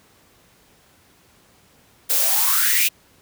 blue noise with high-pass filter sweep, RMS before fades -18 dBFS, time 2.09-2.89 s, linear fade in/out 20 ms, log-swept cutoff 420 to 2700 Hz, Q 6.8, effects pink hiss -55 dBFS RMS until 3.21 s + high-pass 60 Hz 12 dB/octave

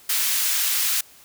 white high-pass noise, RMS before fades -22 dBFS, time 0.09-1.01 s, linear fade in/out 5 ms, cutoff 1600 Hz, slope 12 dB/octave, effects white hiss -50 dBFS RMS until 1.24 s

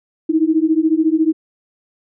sine beating tone pair, 311.1 / 325.1 Hz, D#4 / E4, 0 / -24 cents, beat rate 14 Hz, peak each -15 dBFS, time 0.29-1.33 s, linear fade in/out 10 ms, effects none

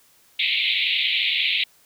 pink band-pass noise, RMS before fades -22 dBFS, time 0.39-1.64 s, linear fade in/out 5 ms, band 2100 to 4000 Hz, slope 96 dB/octave, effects white hiss -57 dBFS RMS until 1.85 s

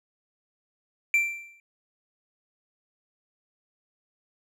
triangle tone with exponential decay, 2351 Hz, D7, 1 cent sharp, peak -15 dBFS, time 1.14-1.6 s, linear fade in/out 1 ms, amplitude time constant 100 ms, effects none

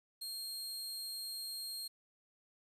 sawtooth tone, 4223 Hz, C8, 15 cents sharp, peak -38 dBFS, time 0.21-1.88 s, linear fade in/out 10 ms, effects resampled to 32000 Hz + 11-bit

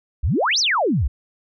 sine exponential two-way sweep, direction up then down, 51.8 to 6272 to 51.8 Hz, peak -16 dBFS, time 0.23-1.08 s, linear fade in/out 10 ms, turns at 0.59 s, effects none

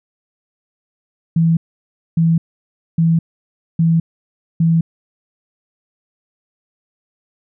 sine tone bursts, 164.81 Hz, E3, in tune, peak -10 dBFS, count 5, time 1.36-4.81 s, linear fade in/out 5 ms, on 210 ms, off 600 ms, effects none

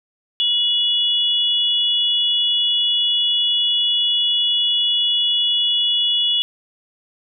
sine tone pair together, 2911 / 3419 Hz, F#7 / G#7, -29 / +50 cents, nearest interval minor third, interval 279 cents, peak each -18 dBFS, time 0.4-6.42 s, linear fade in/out 0 ms, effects none

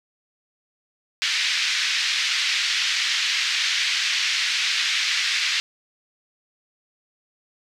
pink band-pass noise, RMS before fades -23 dBFS, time 1.22-5.6 s, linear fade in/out 0 ms, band 1900 to 5400 Hz, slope 24 dB/octave, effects none

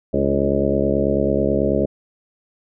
harmonic tone with a mistuned harmonic, 69.2 Hz, C#2, 2 cents flat, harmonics 1 / 2 / 3 / 4 / 5 / 6 / 7 / 8 / 9, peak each -27 / -27 / -23 / -25 / -25 / -23 / -27 / -23 / -25 dBFS, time 0.13-1.86 s, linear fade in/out 10 ms, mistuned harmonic 4, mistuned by +46 cents, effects none

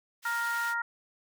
pink high-pass noise, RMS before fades -43 dBFS, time 0.22-0.75 s, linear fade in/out 50 ms, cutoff 1900 Hz, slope 12 dB/octave
harmonic tone, 467.4 Hz, A#4, 5 cents sharp, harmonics 2 / 3 / 4, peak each -35 / -30 / -36 dBFS, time 0.25-0.82 s, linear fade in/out 5 ms
effects none

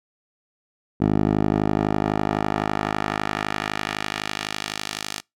10% pulse tone with band-pass filter sweep, 51.91 Hz, G#1, in tune, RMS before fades -24 dBFS, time 1-5.21 s, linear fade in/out 20 ms, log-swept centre 290 to 5500 Hz, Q 0.77, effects noise-tail reverb RT60 0.2 s tail -26 dB re dry

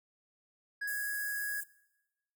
triangle tone, 1661.2 Hz, G#6, in tune, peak -32 dBFS, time 0.81-1.61 s, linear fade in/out 10 ms
white high-pass noise, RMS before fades -42 dBFS, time 0.87-1.64 s, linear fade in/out 10 ms, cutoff 7400 Hz, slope 48 dB/octave
effects noise-tail reverb RT60 1.0 s tail -21 dB re dry

